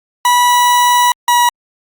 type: tone pair in turn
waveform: 40% pulse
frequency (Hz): 977 / 966.3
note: B5 / B5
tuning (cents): -19 / -38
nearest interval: unison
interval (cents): 19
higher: first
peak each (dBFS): -7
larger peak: neither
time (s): 0.25-1.12 / 1.28-1.49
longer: first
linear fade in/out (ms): 2
effects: Opus 48 kbps